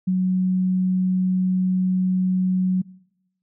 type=tone; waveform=sine; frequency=185 Hz; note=F#3; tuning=in tune; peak=-17 dBFS; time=0.07-2.82 s; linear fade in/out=10 ms; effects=noise-tail reverb RT60 0.9 s tail -23 dB re dry